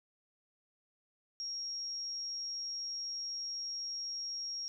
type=tone; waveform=sine; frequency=5588 Hz; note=F8; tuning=in tune; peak=-37 dBFS; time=1.4-4.68 s; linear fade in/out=0 ms; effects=none